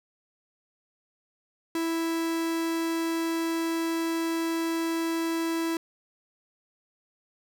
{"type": "tone", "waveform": "45% pulse", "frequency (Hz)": 329.6, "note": "E4", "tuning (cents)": 0, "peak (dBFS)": -26, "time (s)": [1.75, 5.77], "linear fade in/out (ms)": 2, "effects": []}